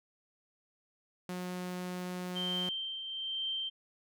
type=tone; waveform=sawtooth; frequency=180.7 Hz; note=F#3; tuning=41 cents flat; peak=-33 dBFS; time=1.29-2.69 s; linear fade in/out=2 ms
type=tone with tremolo; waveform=sine; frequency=3136 Hz; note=G7; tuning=in tune; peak=-32 dBFS; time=2.35-3.7 s; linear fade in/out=20 ms; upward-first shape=triangle; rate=1.1 Hz; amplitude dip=55%
effects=none